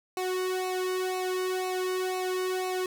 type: tone with flanger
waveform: sawtooth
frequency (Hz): 370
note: F#4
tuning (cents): 0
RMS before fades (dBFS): -30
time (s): 0.17-2.86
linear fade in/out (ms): 2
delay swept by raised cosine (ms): 0.6 to 1.51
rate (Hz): 2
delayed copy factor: -0.9
effects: none